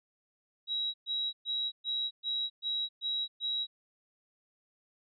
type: tone bursts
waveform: sine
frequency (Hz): 3860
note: B7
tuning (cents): -40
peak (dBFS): -30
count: 8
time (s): 0.67-3.67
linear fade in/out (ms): 50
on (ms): 270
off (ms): 120
effects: none